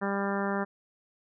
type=harmonic tone; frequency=198.6 Hz; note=G3; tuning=23 cents sharp; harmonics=1 / 2 / 3 / 4 / 5 / 6 / 7 / 8 / 9; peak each=-31 / -34 / -36 / -37 / -38 / -39 / -39 / -40 / -41 dBFS; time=0.01-0.65 s; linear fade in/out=20 ms; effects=none